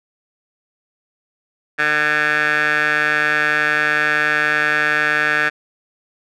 15% pulse tone with band-pass filter, 150.7 Hz, D3, 45 cents sharp, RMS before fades -17 dBFS, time 1.78-5.5 s, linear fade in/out 20 ms, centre 1800 Hz, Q 5.2, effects none

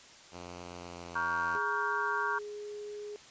5% pulse tone with pitch glide, 88.1 to 85.89 Hz, F2 to F2, +16 to -28 cents, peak -32 dBFS, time 0.31-1.6 s, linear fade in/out 50 ms, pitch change -44 cents, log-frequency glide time 0.72-1.25 s
sine chord, G half-diminished seventh, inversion first, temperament just, 940.8 / 1128.9 / 1411.2 / 1568 Hz, Bb5 / Db6 / F6 / G6, +16 / +31 / +18 / 0 cents, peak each -35 dBFS, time 1.15-2.39 s, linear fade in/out 10 ms
sine tone, 416 Hz, G#4, 3 cents sharp, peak -39 dBFS, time 1.55-3.16 s, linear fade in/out 0 ms
effects white hiss -54 dBFS RMS until 3.3 s + resampled to 16000 Hz

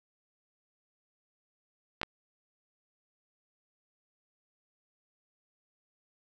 clicks, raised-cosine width 0.3 ms, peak -15 dBFS, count 2, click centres 2.015 / 2.032 s, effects none

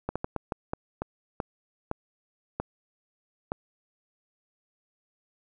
slowing click train, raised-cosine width 1 ms, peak -15 dBFS, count 11, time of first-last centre 0.09-3.519 s, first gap 66 ms, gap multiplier 1.34, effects none

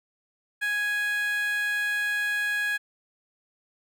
15% pulse tone with high-pass filter, 830.6 Hz, G#5, in tune, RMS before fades -27 dBFS, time 0.61-2.78 s, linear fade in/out 20 ms, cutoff 1700 Hz, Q 4.7, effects none

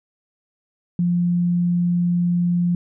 sine tone, 174.9 Hz, F3, 3 cents sharp, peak -16 dBFS, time 0.99-2.75 s, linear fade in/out 2 ms, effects none

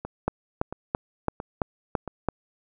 two click trains, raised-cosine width 1 ms, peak -9 / -19 dBFS, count 7 / 4, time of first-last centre 0.28-2.287 / 0.05-2.077 s, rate 2.99 / 1.48 Hz, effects none

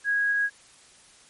sine tone, 1650 Hz, G#6, 12 cents flat, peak -21 dBFS, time 0.04-0.5 s, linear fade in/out 50 ms, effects white hiss -54 dBFS RMS until 1.29 s + MP3 48 kbps

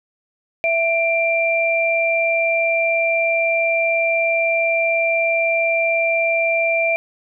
sine tone pair together, 663 / 2367 Hz, E5 / D7, +10 / +13 cents, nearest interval octave + minor seventh, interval 2203 cents, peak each -18 dBFS, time 0.64-6.96 s, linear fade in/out 0 ms, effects none

